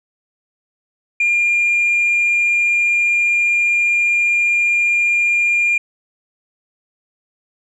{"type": "tone", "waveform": "sine", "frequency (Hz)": 2405, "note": "D7", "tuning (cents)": 41, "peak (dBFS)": -11, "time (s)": [1.2, 5.78], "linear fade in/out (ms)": 5, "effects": ["tanh soft clip ceiling -10 dBFS"]}